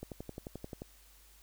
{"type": "click train", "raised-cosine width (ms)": 2, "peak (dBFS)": -28, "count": 10, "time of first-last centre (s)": [0.03, 0.819], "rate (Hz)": 11.4, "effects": ["added 50 Hz sine -61 dBFS peak until 1.42 s", "white hiss -62 dBFS RMS until 1.42 s"]}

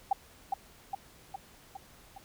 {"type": "tone with echo", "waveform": "sine", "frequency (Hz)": 784, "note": "G5", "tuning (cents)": 0, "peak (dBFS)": -22, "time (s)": [0.11, 0.13], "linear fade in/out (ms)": 5, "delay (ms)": 410, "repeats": 5, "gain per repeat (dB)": -4, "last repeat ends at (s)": 2.18, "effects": ["pink hiss -57 dBFS RMS until 2.24 s"]}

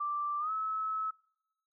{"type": "tone with pitch glide", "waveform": "sine", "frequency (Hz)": [1174.7, 1295.9], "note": ["D6", "E6"], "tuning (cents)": [0, -30], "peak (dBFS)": -31, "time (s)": [0, 1.11], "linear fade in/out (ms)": 10, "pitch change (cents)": 170, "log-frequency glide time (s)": [0.39, 0.51], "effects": ["noise-tail reverb RT60 0.9 s tail -25 dB re dry"]}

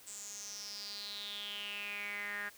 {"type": "tone with band-pass filter sweep", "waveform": "sawtooth", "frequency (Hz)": 204.6, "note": "G#3", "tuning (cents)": -26, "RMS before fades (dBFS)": -43, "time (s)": [0.06, 2.5], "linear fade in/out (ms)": 20, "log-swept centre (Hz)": [7800, 1700], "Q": 7.6, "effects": ["white hiss -58 dBFS RMS until 2.57 s"]}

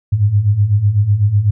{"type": "beating tone pair", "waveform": "sine", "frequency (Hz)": [98, 106], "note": ["G2", "G#2"], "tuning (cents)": [0, 36], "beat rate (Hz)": 8, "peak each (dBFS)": [-16, -11], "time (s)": [0.12, 1.51], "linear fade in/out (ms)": 10, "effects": []}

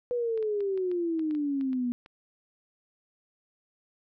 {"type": "exponential sweep", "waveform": "sine", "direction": "down", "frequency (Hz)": [493.9, 239.6], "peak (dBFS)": -26, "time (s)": [0.11, 1.92], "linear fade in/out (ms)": 0}
{"type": "clicks", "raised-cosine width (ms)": 0.3, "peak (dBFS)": -34, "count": 11, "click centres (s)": [0.376, 0.427, 0.606, 0.776, 0.915, 1.194, 1.31, 1.35, 1.611, 1.731, 2.061]}
{"effects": []}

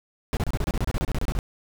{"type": "noise bursts", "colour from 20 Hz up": "brown", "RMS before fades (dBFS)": -24, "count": 16, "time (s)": [0.33, 1.389], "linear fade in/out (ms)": 0, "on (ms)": 39, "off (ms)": 29, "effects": []}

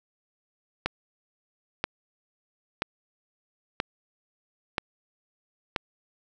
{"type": "click train", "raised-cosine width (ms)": 0.3, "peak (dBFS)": -9, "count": 6, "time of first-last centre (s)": [0.86, 5.762], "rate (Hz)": 1.02, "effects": []}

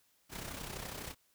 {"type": "noise with amplitude modulation", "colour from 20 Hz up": "pink", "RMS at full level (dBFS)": -41, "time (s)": [0.29, 1.15], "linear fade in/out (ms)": 50, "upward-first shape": "sine", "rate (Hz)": 32, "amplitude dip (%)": 60, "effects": ["white hiss -72 dBFS RMS until 1.34 s"]}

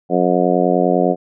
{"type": "harmonic tone", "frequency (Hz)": 90, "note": "F#2", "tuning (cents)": -47, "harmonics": [2, 3, 4, 5, 6, 7, 8], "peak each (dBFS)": [-20, -20, -20, -20, -20, -20, -20], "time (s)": [0.09, 1.16], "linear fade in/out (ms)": 50, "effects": []}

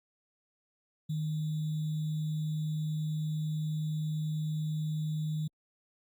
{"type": "tone with sample-and-hold", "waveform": "sine", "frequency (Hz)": 154.8, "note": "D#3", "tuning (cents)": -9, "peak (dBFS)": -30, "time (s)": [1.09, 5.48], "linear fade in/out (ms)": 10, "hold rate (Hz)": 3675, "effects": ["Opus 48 kbps"]}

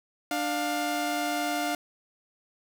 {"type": "tone pair together", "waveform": "sawtooth", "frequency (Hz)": [296.4, 706], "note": ["D4", "F5"], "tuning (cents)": [16, 19], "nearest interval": "octave + minor third", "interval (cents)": 1503, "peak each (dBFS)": [-27, -25], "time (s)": [0.31, 1.75], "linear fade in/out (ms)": 2, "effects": []}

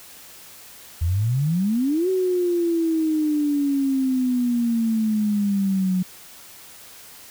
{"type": "exponential two-way sweep", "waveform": "sine", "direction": "up then down", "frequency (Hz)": [78.7, 378, 182], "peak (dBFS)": -18, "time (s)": [1.01, 6.03], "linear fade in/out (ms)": 10, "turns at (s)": 2.09, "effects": ["white hiss -44 dBFS RMS until 7.3 s"]}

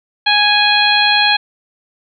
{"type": "harmonic tone", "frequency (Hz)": 830, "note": "G#5", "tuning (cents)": -1, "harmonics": [1, 2, 3, 4, 5], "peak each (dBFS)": [-16, -16, -16, -16, -16], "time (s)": [0.26, 1.37], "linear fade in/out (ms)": 10, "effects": []}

